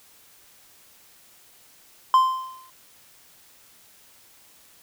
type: tone with exponential decay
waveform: triangle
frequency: 1040 Hz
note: C6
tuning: 11 cents flat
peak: -9 dBFS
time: 2.14-2.7 s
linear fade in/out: 1 ms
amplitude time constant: 120 ms
effects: white hiss -54 dBFS RMS until 4.82 s